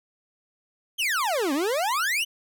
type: exponential two-way sweep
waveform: 40% pulse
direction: down then up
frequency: 3258 to 263.1 to 3097 Hz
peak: -22 dBFS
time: 0.98-2.25 s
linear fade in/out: 20 ms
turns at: 1.53 s
effects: none